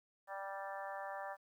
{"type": "harmonic tone with a mistuned harmonic", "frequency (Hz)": 196, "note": "G3", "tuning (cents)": 0, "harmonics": [3, 4, 5, 6, 7, 8, 9], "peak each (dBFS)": [-47, -46, -50, -51, -55, -55, -51], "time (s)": [0.27, 1.37], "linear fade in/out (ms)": 50, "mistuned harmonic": 5, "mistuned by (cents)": -15, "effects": ["12-bit"]}